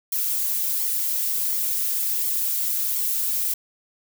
violet noise with flanger, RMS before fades -24 dBFS, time 0.12-3.54 s, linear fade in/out 5 ms, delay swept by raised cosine 0.9 to 5.2 ms, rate 1.4 Hz, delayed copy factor +0.7, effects none

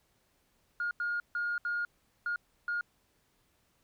sine tone bursts at uneven times, 1424 Hz, F6, 33 cents sharp, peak -29 dBFS, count 6, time 0.8-0.91 / 1-1.2 / 1.35-1.58 / 1.65-1.85 / 2.26-2.36 / 2.68-2.81 s, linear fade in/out 2 ms, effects tanh soft clip ceiling -26 dBFS + pink hiss -72 dBFS RMS until 3.83 s

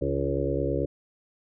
harmonic tone with a mistuned harmonic, 69.3 Hz, C#2, in tune, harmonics 1 / 2 / 4 / 5 / 6 / 7 / 8, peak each -32 / -32 / -32 / -32 / -32 / -32 / -32 dBFS, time 0.01-0.86 s, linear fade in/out 10 ms, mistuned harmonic 4, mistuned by +32 cents, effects none

